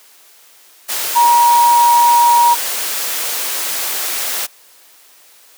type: tone in noise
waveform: sine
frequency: 950 Hz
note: A#5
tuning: 33 cents sharp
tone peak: -7 dBFS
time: 1.15-2.55 s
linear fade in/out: 20 ms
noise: white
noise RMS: -20 dBFS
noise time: 0.88-4.47 s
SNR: +10 dB
effects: white hiss -46 dBFS RMS until 5.57 s + high-pass 400 Hz 12 dB/octave